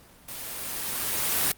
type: noise with level ramp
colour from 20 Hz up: white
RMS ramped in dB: -38 to -23 dBFS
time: 0.28-1.52 s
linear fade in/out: 5 ms
effects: pink hiss -53 dBFS RMS until 1.57 s + Opus 32 kbps